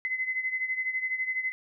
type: beating tone pair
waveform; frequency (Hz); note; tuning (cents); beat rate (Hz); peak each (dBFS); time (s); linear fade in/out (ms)
sine; 2038 / 2050; C7 / C7; -46 / -36; 12; -29 / -34; 0.05-1.52; 0
effects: none